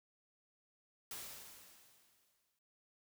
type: noise with exponential decay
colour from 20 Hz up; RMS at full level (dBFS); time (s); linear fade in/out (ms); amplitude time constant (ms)
white; -45; 1.11-2.59; 2; 320
effects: none